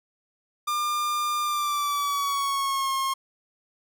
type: tone with pitch glide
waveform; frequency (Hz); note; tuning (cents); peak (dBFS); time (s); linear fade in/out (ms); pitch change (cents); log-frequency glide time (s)
45% pulse; 1200 to 1075.3; D6 to C6; +37 to +47; -24; 0.67-3.14; 10; -190; 1.42-2.93
effects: none